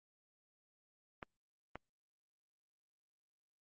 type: clicks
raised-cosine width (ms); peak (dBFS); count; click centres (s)
0.5; -28; 2; 1.228 / 1.756
effects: Opus 24 kbps